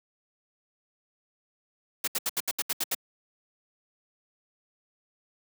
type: noise bursts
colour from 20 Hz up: white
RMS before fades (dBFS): -28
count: 9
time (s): 2.04-2.948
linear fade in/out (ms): 5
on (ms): 36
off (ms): 73
effects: high-pass 200 Hz 12 dB/octave